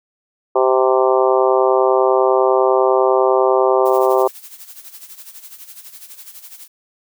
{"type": "harmonic tone", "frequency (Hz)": 130, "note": "C3", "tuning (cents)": -11, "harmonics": [3, 4, 5, 6, 7, 8, 9], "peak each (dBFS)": [-15, -17, -19, -21, -22, -23, -24], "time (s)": [0.55, 4.28], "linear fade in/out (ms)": 10}
{"type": "noise with tremolo", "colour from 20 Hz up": "blue", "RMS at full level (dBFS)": -35, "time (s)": [3.85, 6.68], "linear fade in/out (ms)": 10, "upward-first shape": "sine", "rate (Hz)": 12, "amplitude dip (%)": 70}
{"effects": []}